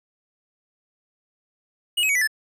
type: tone with pitch steps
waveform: square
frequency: 2900 / 2554 / 2249 / 1980.8 / 1744.4 Hz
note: F#7 / D#7 / C#7 / B6 / A6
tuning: -35 / +45 / +24 / +5 / -15 cents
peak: -19 dBFS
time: 1.97-2.275 s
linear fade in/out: 10 ms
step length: 61 ms
effects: resampled to 32000 Hz